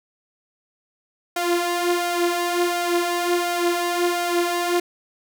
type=tone with flanger; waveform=sawtooth; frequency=349.2 Hz; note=F4; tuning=in tune; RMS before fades=-22 dBFS; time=1.36-4.8 s; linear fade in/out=5 ms; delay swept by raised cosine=1.3 to 4.7 ms; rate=1.4 Hz; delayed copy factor=+0.6; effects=none